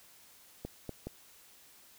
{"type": "clicks", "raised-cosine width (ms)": 2, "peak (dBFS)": -25, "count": 3, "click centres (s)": [0.65, 0.893, 1.07], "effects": ["white hiss -59 dBFS RMS until 1.98 s"]}